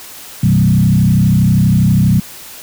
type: tone with frequency modulation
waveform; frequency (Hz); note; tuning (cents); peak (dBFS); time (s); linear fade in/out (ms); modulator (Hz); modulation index
sine; 154.2; D#3; -15; -7; 0.43-2.2; 5; 32.4; 1.7
effects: white hiss -33 dBFS RMS until 2.62 s